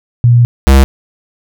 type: tone pair in turn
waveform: sine / square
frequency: 120 / 67.35 Hz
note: B2 / C#2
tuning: -49 / -49 cents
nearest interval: minor seventh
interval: 1000 cents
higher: first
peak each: -3 dBFS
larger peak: neither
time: 0.24-0.45 / 0.67-0.84 s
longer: first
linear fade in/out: 0 ms
effects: none